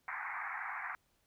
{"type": "band-pass noise", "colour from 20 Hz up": "white", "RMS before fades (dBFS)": -41, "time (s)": [0.08, 0.95], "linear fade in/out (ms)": 0, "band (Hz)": [740, 2200], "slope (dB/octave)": 96, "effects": ["pink hiss -75 dBFS RMS until 1.26 s"]}